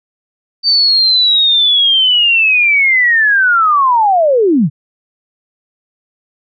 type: linear sweep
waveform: sine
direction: down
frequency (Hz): 4618 to 123.47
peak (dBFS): -7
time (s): 0.63-4.7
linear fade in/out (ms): 50
effects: none